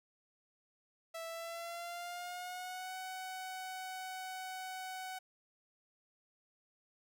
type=tone with pitch glide; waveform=sawtooth; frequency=659.3 to 748.6 Hz; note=E5 to F#5; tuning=0 to +20 cents; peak=-38 dBFS; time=1.14-5.19 s; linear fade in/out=10 ms; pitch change=+220 cents; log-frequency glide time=1.27-2.95 s; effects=none